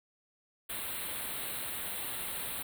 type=band-stop noise; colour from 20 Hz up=white; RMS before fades=-38 dBFS; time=0.69-2.63 s; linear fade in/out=10 ms; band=4200 to 8200 Hz; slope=96 dB/octave; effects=none